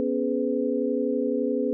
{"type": "tone cluster", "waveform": "sine", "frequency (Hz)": [245.7, 277.5, 421.3, 503], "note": ["B3", "C#4", "G#4", "B4"], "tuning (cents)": [-9, 2, 25, 32], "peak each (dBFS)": -28, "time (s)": [0, 1.73], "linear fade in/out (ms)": 0, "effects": []}